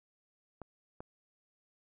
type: clicks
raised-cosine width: 1 ms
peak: -30 dBFS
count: 2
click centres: 0.617 / 1.005 s
effects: none